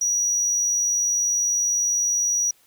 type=tone; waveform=triangle; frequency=5800 Hz; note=F#8; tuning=35 cents flat; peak=-18 dBFS; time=0.01-2.51 s; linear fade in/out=5 ms; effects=white hiss -59 dBFS RMS until 2.66 s

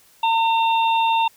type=harmonic tone; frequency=908 Hz; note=A#5; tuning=46 cents flat; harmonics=1 / 3 / 4; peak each=-16 / -26 / -28 dBFS; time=0.23-1.28 s; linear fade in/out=5 ms; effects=white hiss -54 dBFS RMS until 1.36 s

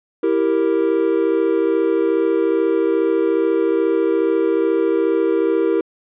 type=chord; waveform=triangle; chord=E diminished; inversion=none; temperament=equal; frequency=329.6 / 392 / 466.2 Hz; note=E4 / G4 / Bb4; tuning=0 / 0 / 0 cents; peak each=-17 dBFS; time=0.23-5.81 s; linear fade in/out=5 ms; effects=resampled to 8000 Hz

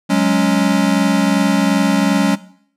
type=chord; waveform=square; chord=F# suspended second; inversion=none; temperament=equal; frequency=185 / 207.7 / 277.2 Hz; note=F#3 / G#3 / C#4; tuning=0 / 0 / 0 cents; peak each=-17 dBFS; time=0.09-2.36 s; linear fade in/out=20 ms; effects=noise-tail reverb RT60 0.6 s tail -18 dB re dry + low-pass 10000 Hz 12 dB/octave

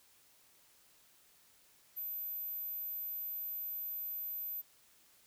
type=tone; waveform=sine; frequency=13710 Hz; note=A9; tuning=46 cents flat; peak=-38 dBFS; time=1.96-4.62 s; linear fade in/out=20 ms; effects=white hiss -66 dBFS RMS until 5.26 s

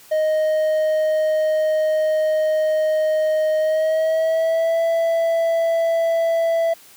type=tone with pitch glide; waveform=triangle; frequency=622.3 to 663.1 Hz; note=D#5 to E5; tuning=0 to +10 cents; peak=-14 dBFS; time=0.11-6.74 s; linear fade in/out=10 ms; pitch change=+110 cents; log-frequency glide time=3.58-4.81 s; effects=white hiss -47 dBFS RMS until 6.96 s + high-pass 80 Hz 12 dB/octave

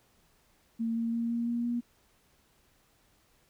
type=tone with pitch steps; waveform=sine; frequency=228.1 / 230.2 / 232.4 / 234.5 / 236.7 / 238.9 Hz; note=A#3 / A#3 / A#3 / A#3 / A#3 / A#3; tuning=-37 / -22 / -5 / +11 / +27 / +43 cents; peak=-28 dBFS; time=0.79-1.81 s; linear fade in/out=20 ms; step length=170 ms; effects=pink hiss -67 dBFS RMS until 3.49 s

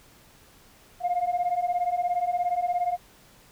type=beating tone pair; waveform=sine; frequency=698.5 / 715.5 Hz; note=F5 / F5; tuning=0 / +42 cents; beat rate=17 Hz; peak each=-26 / -24 dBFS; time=1-2.98 s; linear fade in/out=50 ms; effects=tanh soft clip ceiling -19 dBFS + pink hiss -55 dBFS RMS until 3.51 s

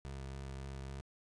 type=tone with vibrato; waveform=25% pulse; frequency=67.4 Hz; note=C#2; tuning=48 cents flat; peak=-39 dBFS; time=0.05-1.01 s; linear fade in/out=0 ms; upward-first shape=sine; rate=3.6 Hz; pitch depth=15 cents each way; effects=resampled to 22050 Hz

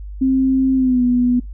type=tone with pitch glide; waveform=sine; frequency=263.8 to 246.1 Hz; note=C4 to B3; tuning=+14 to -6 cents; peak=-12 dBFS; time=0.21-1.4 s; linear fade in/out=10 ms; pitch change=-120 cents; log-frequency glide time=0.75-1.03 s; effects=noise-tail reverb RT60 0.2 s tail -24 dB re dry + added 50 Hz sine -28 dBFS peak until 1.53 s

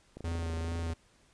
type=click train; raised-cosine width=2 ms; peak=-30 dBFS; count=21; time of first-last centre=0.17-0.903 s; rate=27.3 Hz
type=tone with vibrato; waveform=square; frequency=82.8 Hz; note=E2; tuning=8 cents sharp; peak=-33 dBFS; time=0.24-0.94 s; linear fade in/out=10 ms; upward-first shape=sine; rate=2.4 Hz; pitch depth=25 cents each way
effects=pink hiss -65 dBFS RMS until 1.33 s + resampled to 22050 Hz

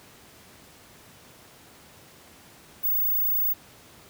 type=tone; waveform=sine; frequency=15610 Hz; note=B9; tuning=21 cents flat; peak=-21 dBFS; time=2.83-3.54 s; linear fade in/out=20 ms; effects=pink hiss -51 dBFS RMS until 4.09 s + high-pass 80 Hz 12 dB/octave

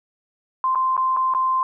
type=tone with dropouts; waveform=sine; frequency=1042 Hz; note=C6; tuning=7 cents flat; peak=-17 dBFS; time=0.64-1.63 s; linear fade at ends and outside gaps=1 ms; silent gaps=0.749-0.756 / 0.967-0.977 / 1.165-1.17 / 1.338-1.348 s; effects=none

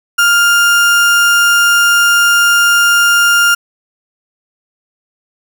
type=tone; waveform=35% pulse; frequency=1404 Hz; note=F6; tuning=9 cents sharp; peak=-5 dBFS; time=0.18-3.55 s; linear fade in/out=10 ms; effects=none

